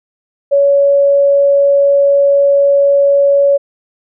sine tone, 562 Hz, C#5, 24 cents sharp, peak -6 dBFS, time 0.51-3.58 s, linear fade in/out 20 ms, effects none

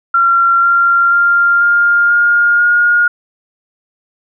sine tone with pitch steps, 1372 / 1383.1 / 1394.4 / 1405.7 / 1417.1 / 1428.6 Hz, F6 / F6 / F6 / F6 / F6 / F6, -31 / -17 / -3 / +11 / +25 / +39 cents, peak -7 dBFS, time 0.14-3.08 s, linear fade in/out 5 ms, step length 490 ms, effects none

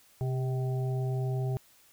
harmonic tone with a mistuned harmonic, 128.7 Hz, C3, 28 cents flat, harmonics 1 / 3 / 5 / 6, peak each -28 / -38 / -44 / -45 dBFS, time 0.21-1.57 s, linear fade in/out 0 ms, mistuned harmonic 3, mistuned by +37 cents, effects white hiss -61 dBFS RMS until 1.92 s

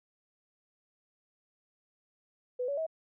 sine tone with pitch steps, 497.8 / 565.3 / 641.8 Hz, B4 / C#5 / E5, +14 / +34 / -46 cents, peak -30 dBFS, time 2.59-2.866 s, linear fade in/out 10 ms, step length 92 ms, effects none

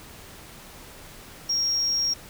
sine tone, 5588 Hz, F8, in tune, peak -20 dBFS, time 1.49-2.14 s, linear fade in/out 10 ms, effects tanh soft clip ceiling -19 dBFS + pink hiss -45 dBFS RMS until 2.29 s

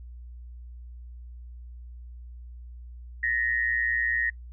sine tone with amplitude modulation, 1864.7 Hz, A#6, in tune, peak -20 dBFS, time 3.23-4.3 s, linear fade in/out 5 ms, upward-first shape sine, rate 120 Hz, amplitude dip 85%, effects noise-tail reverb RT60 0.1 s tail -23 dB re dry + added 60 Hz sine -40 dBFS peak until 4.52 s

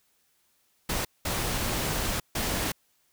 pink noise bursts at uneven times, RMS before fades -29 dBFS, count 3, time 0.89-1.05 / 1.25-2.2 / 2.35-2.72 s, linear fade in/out 5 ms, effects white hiss -69 dBFS RMS until 3.12 s

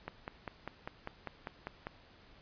click train, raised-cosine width 0.5 ms, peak -24 dBFS, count 10, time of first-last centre 0.08-1.869 s, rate 5.03 Hz, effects pink hiss -60 dBFS RMS until 2.41 s + resampled to 11025 Hz

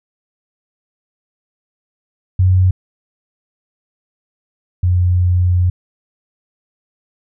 sine tone pair in turn, 92.5 / 89.61 Hz, F#2 / F2, 0 / +45 cents, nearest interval minor second, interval 55 cents, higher first, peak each -8 / -10 dBFS, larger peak first, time 2.39-2.71 / 4.83-5.7 s, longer second, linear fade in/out 5 ms, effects none

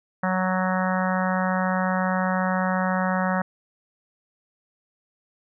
harmonic tone, 185.6 Hz, F#3, 6 cents sharp, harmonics 1 / 3 / 4 / 5 / 6 / 7 / 8 / 9 / 10, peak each -24 / -29 / -30 / -31 / -32 / -32 / -33 / -34 / -34 dBFS, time 0.23-3.42 s, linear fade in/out 5 ms, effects none

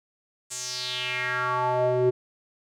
square tone with band-pass filter sweep, 125.6 Hz, B2, 30 cents sharp, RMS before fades -26 dBFS, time 0.5-2.11 s, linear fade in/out 20 ms, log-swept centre 7900 to 380 Hz, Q 3.9, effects none

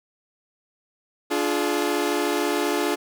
sawtooth chord, D diminished, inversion none, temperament equal with one note detuned, 293.7 / 349.2 / 423.8 Hz, D4 / F4 / Ab4, 0 / 0 / +35 cents, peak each -22 dBFS, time 1.3-2.96 s, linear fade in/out 20 ms, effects none

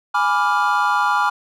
triangle chord, G# diminished seventh, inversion none, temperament equal with one note detuned, 830.6 / 987.8 / 1174.7 / 1402.6 Hz, G#5 / B5 / D6 / F6, 0 / 0 / 0 / +7 cents, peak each -19 dBFS, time 0.14-1.3 s, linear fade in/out 10 ms, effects none

